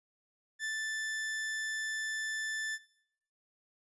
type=tone; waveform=40% pulse; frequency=1760 Hz; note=A6; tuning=in tune; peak=-33 dBFS; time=0.59-2.79 s; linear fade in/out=50 ms; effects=noise-tail reverb RT60 0.7 s tail -19 dB re dry + resampled to 24000 Hz